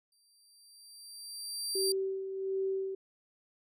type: tone with exponential growth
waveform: 25% pulse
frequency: 4699 Hz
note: D8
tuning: in tune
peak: -24 dBFS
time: 0.12-1.92 s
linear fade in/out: 2 ms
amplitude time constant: 390 ms
type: tone with tremolo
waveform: sine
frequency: 384.9 Hz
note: G4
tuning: 32 cents flat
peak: -29 dBFS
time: 1.75-2.95 s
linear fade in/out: 5 ms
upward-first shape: sine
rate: 1.4 Hz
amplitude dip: 55%
effects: none